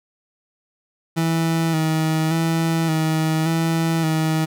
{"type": "tone with vibrato", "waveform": "30% pulse", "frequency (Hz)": 161.2, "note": "E3", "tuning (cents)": -38, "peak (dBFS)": -15, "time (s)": [1.16, 4.46], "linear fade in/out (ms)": 20, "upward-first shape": "square", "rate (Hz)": 0.87, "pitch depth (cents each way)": 30, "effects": []}